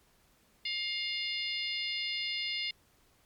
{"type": "harmonic tone", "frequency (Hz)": 708, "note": "F5", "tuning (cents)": 23, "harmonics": [3, 4, 5, 6, 7], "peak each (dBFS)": [-37, -38, -39, -40, -40], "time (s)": [0.65, 2.71], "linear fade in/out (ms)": 5, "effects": ["pink hiss -67 dBFS RMS until 3.25 s", "MP3 96 kbps"]}